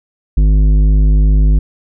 triangle tone with tanh clipping, 51.3 Hz, G#1, 21 cents flat, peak -8 dBFS, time 0.37-1.59 s, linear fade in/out 5 ms, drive 15 dB, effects none

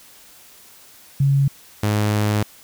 sine / sawtooth tone pair in turn, 138.59 / 105.04 Hz, C#3 / G#2, 0 / +20 cents, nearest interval perfect fourth, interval 480 cents, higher first, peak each -13 dBFS, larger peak neither, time 1.2-1.48 / 1.83-2.43 s, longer second, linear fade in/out 5 ms, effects white hiss -47 dBFS RMS until 2.63 s

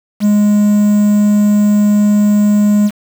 triangle tone with quantisation, 207.7 Hz, G#3, in tune, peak -5 dBFS, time 0.2-2.91 s, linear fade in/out 50 ms, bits 5, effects none

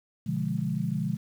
sine chord, B diminished seventh, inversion none, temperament equal with one note detuned, 123.47 / 147.34 / 174.61 / 207.7 Hz, B2 / D3 / F3 / Ab3, 0 / +6 / 0 / 0 cents, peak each -34 / -31 / -31 / -32 dBFS, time 0.26-1.17 s, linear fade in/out 10 ms, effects 9-bit

